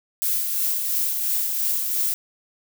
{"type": "noise with tremolo", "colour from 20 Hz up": "violet", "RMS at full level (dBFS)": -22, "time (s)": [0.22, 2.14], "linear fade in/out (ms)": 0, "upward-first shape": "sine", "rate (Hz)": 2.9, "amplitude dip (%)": 35, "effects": []}